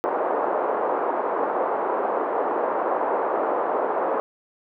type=band-pass noise; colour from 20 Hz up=pink; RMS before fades=-24 dBFS; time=0.04-4.2 s; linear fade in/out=0 ms; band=400 to 1100 Hz; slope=24 dB/octave; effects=none